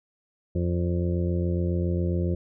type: harmonic tone with a mistuned harmonic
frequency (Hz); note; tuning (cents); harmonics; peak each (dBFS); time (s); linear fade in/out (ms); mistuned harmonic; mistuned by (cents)
87.31; F2; 0; 1 / 2 / 3 / 4 / 5 / 6 / 7; -25 / -28 / -40 / -31 / -40 / -36 / -44; 0.55-2.35; 5; 7; -51
effects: none